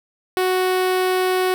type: tone with notch filter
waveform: sawtooth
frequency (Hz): 370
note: F#4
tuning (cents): 0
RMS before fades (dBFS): -19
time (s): 0.37-1.54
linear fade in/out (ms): 0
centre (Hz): 6700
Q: 1.6
effects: none